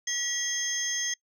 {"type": "tone cluster", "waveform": "sine", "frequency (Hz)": [1940, 3288, 5220, 6330], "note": ["B6", "G#7", "E8", "G8"], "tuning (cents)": [-31, -18, -18, 16], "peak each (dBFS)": [-33, -34, -36, -29], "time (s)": [0.07, 1.14], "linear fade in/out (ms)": 5, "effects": ["noise-tail reverb RT60 0.1 s tail -26 dB re dry", "tanh soft clip ceiling -20 dBFS"]}